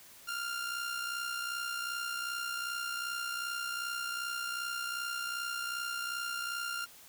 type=tone with amplitude modulation; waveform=sawtooth; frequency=1396.9 Hz; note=F6; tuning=in tune; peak=-29 dBFS; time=0.27-6.86 s; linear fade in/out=20 ms; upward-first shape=sine; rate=62.6 Hz; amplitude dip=50%; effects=white hiss -55 dBFS RMS until 7.08 s